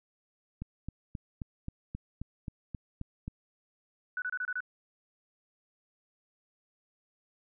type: click train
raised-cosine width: 5 ms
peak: -25 dBFS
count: 11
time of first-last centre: 0.62-3.28 s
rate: 3.76 Hz
type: tone bursts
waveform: sine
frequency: 1486 Hz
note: F#6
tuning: 7 cents sharp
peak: -31 dBFS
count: 6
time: 4.17-4.605 s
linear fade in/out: 2 ms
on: 50 ms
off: 27 ms
effects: none